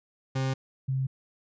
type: tone pair in turn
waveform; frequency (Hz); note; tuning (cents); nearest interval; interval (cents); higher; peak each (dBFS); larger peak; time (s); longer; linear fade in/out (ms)
40% pulse / sine; 132.7 / 132.7; C3 / C3; +25 / +25; unison; 0; neither; -25; neither; 0.35-0.54 / 0.88-1.07; neither; 10
effects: resampled to 16000 Hz